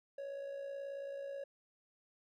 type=tone with amplitude modulation; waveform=triangle; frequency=556 Hz; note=C#5; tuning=5 cents sharp; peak=-37 dBFS; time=0.18-1.44 s; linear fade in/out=5 ms; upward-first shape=sine; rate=58.5 Hz; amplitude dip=50%; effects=none